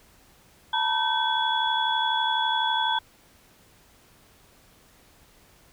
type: tone cluster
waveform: sine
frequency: 889 / 961 / 1534 / 3382 Hz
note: A5 / B5 / G6 / G#7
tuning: +18 / -48 / -38 / +31 cents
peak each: -26 / -28 / -30 / -27 dBFS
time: 0.73-2.99 s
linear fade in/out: 5 ms
effects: pink hiss -57 dBFS RMS until 5.72 s